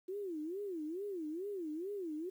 sine tone with vibrato, 353.1 Hz, F4, 19 cents sharp, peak -38 dBFS, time 0.08-2.3 s, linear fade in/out 10 ms, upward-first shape sine, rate 2.3 Hz, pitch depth 270 cents each way, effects 11-bit

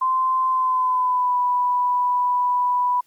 sine tone with pitch glide, 1037 to 987.3 Hz, C6 to B5, -16 to -1 cents, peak -17 dBFS, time 0.01-3.01 s, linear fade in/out 10 ms, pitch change -85 cents, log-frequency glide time 0.49-1.38 s, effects white hiss -62 dBFS RMS until 3.06 s + Opus 48 kbps

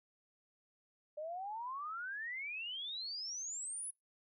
sine exponential sweep, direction up, 590 to 10548 Hz, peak -40 dBFS, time 1.17-3.91 s, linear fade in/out 10 ms, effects noise-tail reverb RT60 0.2 s tail -26 dB re dry

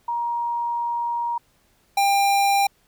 sine / square tone pair in turn, 945 / 796.9 Hz, A#5 / G5, +23 / +28 cents, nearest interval minor third, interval 295 cents, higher first, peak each -22 / -17 dBFS, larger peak second, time 0.08-1.38 / 1.97-2.67 s, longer first, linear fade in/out 5 ms, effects pink hiss -62 dBFS RMS until 2.87 s

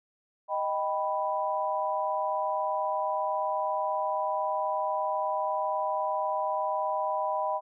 sine chord, Eb augmented, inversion none, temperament equal, 622.3 / 784 / 987.8 Hz, Eb5 / G5 / B5, 0 / 0 / 0 cents, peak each -31 / -32 / -30 dBFS, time 0.48-7.61 s, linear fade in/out 50 ms, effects none

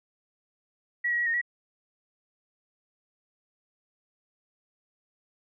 sine tone with pitch steps, 1928 / 1905 / 1918 / 1847 / 1927 Hz, B6 / A#6 / A#6 / A#6 / B6, -42 / +37 / +49 / -16 / -43 cents, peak -24 dBFS, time 1.04-1.415 s, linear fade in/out 10 ms, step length 75 ms, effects none

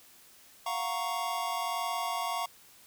square chord, Gb major seventh, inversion third, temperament equal, 698.5 / 740 / 932.3 / 1108.7 Hz, F5 / Gb5 / Bb5 / Db6, 0 / 0 / 0 / 0 cents, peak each -37 / -40 / -37 / -36 dBFS, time 0.66-2.46 s, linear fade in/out 5 ms, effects white hiss -57 dBFS RMS until 2.86 s

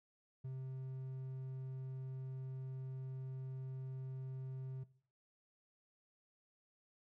triangle tone, 131.3 Hz, C3, 6 cents sharp, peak -40 dBFS, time 0.44-4.84 s, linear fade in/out 10 ms, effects noise-tail reverb RT60 0.5 s tail -18 dB re dry

